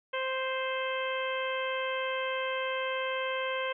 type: harmonic tone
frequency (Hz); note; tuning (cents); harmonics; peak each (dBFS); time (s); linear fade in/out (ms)
523.3; C5; 0; 1 / 2 / 3 / 4 / 5 / 6; -33 / -36 / -38 / -39 / -40 / -41; 0.13-3.73; 10
effects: none